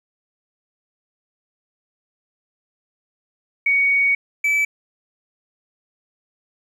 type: tone pair in turn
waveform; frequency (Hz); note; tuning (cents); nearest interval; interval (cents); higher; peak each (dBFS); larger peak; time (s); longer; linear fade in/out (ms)
sine / triangle; 2239 / 2305; C#7 / D7; +17 / -33; minor second; 50; second; -14; neither; 3.66-4.15 / 4.44-4.65; first; 5
effects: 9-bit